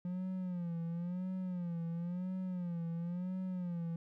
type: tone with vibrato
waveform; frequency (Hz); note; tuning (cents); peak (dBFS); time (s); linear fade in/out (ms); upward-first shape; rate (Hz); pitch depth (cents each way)
triangle; 176.5; F3; +19; -34; 0.05-3.96; 2; sine; 0.97; 98
effects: none